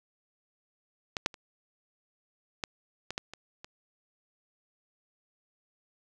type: clicks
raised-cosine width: 0.2 ms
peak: -14 / -8 / -29 / -14 / -18 / -15 / -25 / -26 dBFS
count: 8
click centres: 1.168 / 1.261 / 1.342 / 2.638 / 3.106 / 3.179 / 3.336 / 3.645 s
effects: none